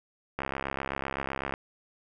click train, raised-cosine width 0.5 ms, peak -16 dBFS, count 79, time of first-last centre 0.39-1.539 s, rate 67.9 Hz, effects none

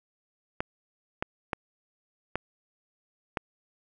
clicks, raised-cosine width 0.5 ms, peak -13 dBFS, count 5, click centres 0.605 / 1.225 / 1.532 / 2.356 / 3.372 s, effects none

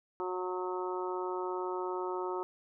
harmonic tone, 182.8 Hz, F#3, 21 cents flat, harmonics 2 / 3 / 4 / 5 / 6 / 7, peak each -35 / -45 / -45 / -39 / -45 / -43 dBFS, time 0.2-2.43 s, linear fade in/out 0 ms, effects none

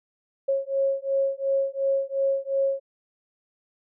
sine beating tone pair, 544 / 546.8 Hz, C#5 / C#5, -33 / -24 cents, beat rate 2.8 Hz, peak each -25 dBFS, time 0.48-2.8 s, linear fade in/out 10 ms, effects none

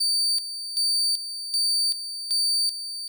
35% pulse tone with tremolo, 4603 Hz, D8, 36 cents flat, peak -19 dBFS, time 0-3.08 s, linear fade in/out 10 ms, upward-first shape square, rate 1.3 Hz, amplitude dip 70%, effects none

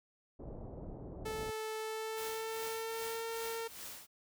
pink low-pass noise, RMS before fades -46 dBFS, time 0.39-1.51 s, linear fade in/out 10 ms, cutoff 690 Hz, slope 24 dB/octave
sawtooth tone with pitch glide, 437.2 to 455.8 Hz, A4 to A#4, -11 to -39 cents, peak -34 dBFS, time 1.25-3.68 s, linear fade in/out 10 ms, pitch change +72 cents, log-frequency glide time 1.78-3.25 s
white noise with tremolo, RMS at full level -45 dBFS, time 2.16-4.07 s, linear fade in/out 20 ms, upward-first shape triangle, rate 2.5 Hz, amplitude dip 80%
effects none

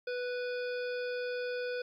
harmonic tone, 493.9 Hz, B4, in tune, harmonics 1 / 3 / 5 / 7 / 9 / 10, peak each -34 / -41 / -47 / -53 / -52 / -53 dBFS, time 0.07-1.82 s, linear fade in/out 5 ms, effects 12-bit

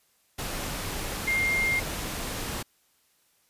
sine tone in noise, 2116 Hz, C7, 19 cents sharp, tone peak -23 dBFS, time 1.27-1.8 s, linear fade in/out 10 ms, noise pink, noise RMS -33 dBFS, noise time 0.38-2.63 s, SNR +7 dB, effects white hiss -67 dBFS RMS until 3.49 s + resampled to 32000 Hz

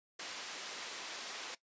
white band-pass noise, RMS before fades -45 dBFS, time 0.19-1.55 s, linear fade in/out 5 ms, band 320 to 5500 Hz, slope 12 dB/octave, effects noise-tail reverb RT60 0.1 s tail -17 dB re dry + resampled to 16000 Hz

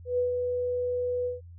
sine tone with ADSR envelope, 493.9 Hz, B4, in tune, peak -22 dBFS, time 0.05-1.41 s, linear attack 130 ms, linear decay 130 ms, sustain -4 dB, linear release 150 ms, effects added 86 Hz sine -44 dBFS peak until 1.58 s

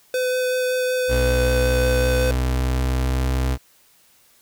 square tone with vibrato, 506 Hz, B4, 42 cents sharp, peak -20 dBFS, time 0.14-2.31 s, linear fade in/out 2 ms, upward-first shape sine, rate 5.3 Hz, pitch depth 8 cents each way
35% pulse tone with pitch glide, 62.5 to 64.67 Hz, B1 to C2, +21 to -20 cents, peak -17 dBFS, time 1.08-3.58 s, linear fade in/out 50 ms, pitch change +59 cents, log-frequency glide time 1.51-3.36 s
effects white hiss -56 dBFS RMS until 4.41 s

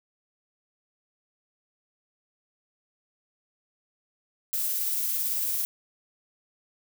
violet noise with tremolo, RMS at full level -27 dBFS, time 4.53-5.65 s, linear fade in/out 0 ms, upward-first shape triangle, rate 18 Hz, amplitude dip 25%, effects none

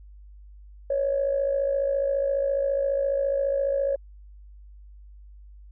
sine tone with amplitude modulation, 554.4 Hz, C#5, in tune, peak -18 dBFS, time 0.9-3.96 s, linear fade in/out 5 ms, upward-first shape sine, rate 54.6 Hz, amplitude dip 65%, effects tanh soft clip ceiling -15 dBFS + added 50 Hz sine -44 dBFS peak until 5.71 s

